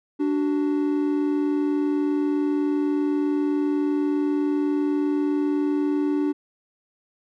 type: tone pair together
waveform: triangle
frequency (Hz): 293.9 / 373.9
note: D4 / F#4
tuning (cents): +1 / +18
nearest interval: major third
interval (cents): 417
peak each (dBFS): -19 / -25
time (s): 0.19-6.33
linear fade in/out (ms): 20
effects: none